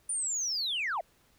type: linear sweep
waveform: sine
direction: down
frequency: 9397 to 587 Hz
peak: -28 dBFS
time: 0.09-1.01 s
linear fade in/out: 5 ms
effects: tanh soft clip ceiling -26 dBFS + pink hiss -66 dBFS RMS until 1.38 s